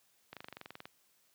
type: slowing click train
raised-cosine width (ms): 0.3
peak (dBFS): -29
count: 13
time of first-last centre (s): 0.33-0.855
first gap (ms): 37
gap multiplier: 1.03
effects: white hiss -71 dBFS RMS until 1.34 s + high-pass 100 Hz 12 dB/octave